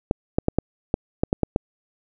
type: clicks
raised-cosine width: 2 ms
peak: -5 dBFS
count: 9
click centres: 0.111 / 0.385 / 0.484 / 0.586 / 0.941 / 1.235 / 1.329 / 1.433 / 1.561 s
effects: none